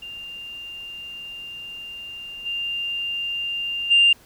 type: tone with level steps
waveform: sine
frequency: 2794 Hz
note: F7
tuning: in tune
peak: -33 / -24 / -11 dBFS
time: 0.02-4.13 s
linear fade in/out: 5 ms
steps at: 2.45 / 3.9 s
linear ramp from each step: 20 ms
effects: tanh soft clip ceiling -7 dBFS + pink hiss -52 dBFS RMS until 4.25 s